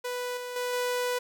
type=tone with level steps; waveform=sawtooth; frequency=493.9 Hz; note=B4; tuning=in tune; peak=-27 / -31 / -25 / -23 dBFS; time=0.04-1.19 s; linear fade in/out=10 ms; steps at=0.37 / 0.56 / 0.73 s; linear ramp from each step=2 ms; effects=none